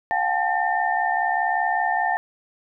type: tone cluster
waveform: sine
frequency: 714 / 779 / 860 / 1806 Hz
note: F5 / G5 / A5 / A6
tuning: +38 / -11 / -40 / +45 cents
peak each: -25 dBFS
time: 0.11-2.17 s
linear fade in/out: 0 ms
effects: none